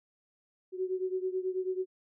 sine beating tone pair, 370 / 379.2 Hz, F#4 / F#4, 0 / +43 cents, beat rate 9.2 Hz, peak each -32 / -35 dBFS, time 0.72-1.86 s, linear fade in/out 50 ms, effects none

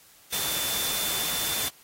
sine tone in noise, 3536 Hz, A7, 8 cents sharp, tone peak -33 dBFS, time 0.32-1.69 s, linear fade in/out 10 ms, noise white, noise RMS -29 dBFS, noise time 0.32-1.69 s, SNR -7 dB, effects white hiss -55 dBFS RMS until 1.83 s + AAC 48 kbps

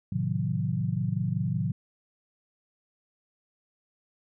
sine chord, A diminished seventh, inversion none, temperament equal with one note detuned, 110 / 130.81 / 155.56 / 181.29 Hz, A2 / C3 / Eb3 / Gb3, 0 / 0 / 0 / -35 cents, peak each -31 dBFS, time 0.12-1.72 s, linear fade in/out 5 ms, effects none

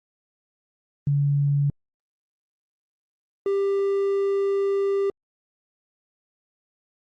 sine / triangle tone pair in turn, 142.5 / 395.7 Hz, C#3 / G4, +48 / +16 cents, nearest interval octave + tritone, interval 1768 cents, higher second, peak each -18 dBFS, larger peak neither, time 1.07-1.7 / 3.46-5.1 s, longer second, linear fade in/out 2 ms, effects Opus 32 kbps

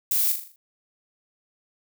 violet noise with echo, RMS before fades -23 dBFS, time 0.11-0.32 s, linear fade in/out 2 ms, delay 40 ms, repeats 6, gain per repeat -6 dB, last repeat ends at 0.56 s, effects none

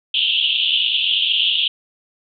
pink band-pass noise, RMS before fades -18 dBFS, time 0.14-1.68 s, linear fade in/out 5 ms, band 2800 to 3500 Hz, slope 96 dB/octave, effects none

